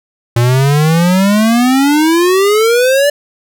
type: exponential sweep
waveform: square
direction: up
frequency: 116.54 to 587 Hz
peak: -8 dBFS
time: 0.36-3.1 s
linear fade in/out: 5 ms
effects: none